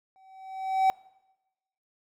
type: tone with exponential growth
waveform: triangle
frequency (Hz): 764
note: G5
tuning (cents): -45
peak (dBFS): -15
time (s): 0.16-0.9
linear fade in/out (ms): 0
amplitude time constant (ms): 160
effects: noise-tail reverb RT60 1.0 s tail -24 dB re dry